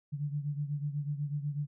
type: beating tone pair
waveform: sine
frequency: 144.1 / 152.2 Hz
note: D3 / D#3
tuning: -33 / -38 cents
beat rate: 8.1 Hz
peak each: -33 / -38 dBFS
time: 0.12-1.67 s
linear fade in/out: 20 ms
effects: none